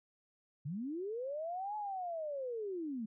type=linear two-way sweep; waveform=sine; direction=up then down; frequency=129.9 to 857 to 207.8 Hz; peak=-37 dBFS; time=0.65-3.06 s; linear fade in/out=10 ms; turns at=1.76 s; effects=none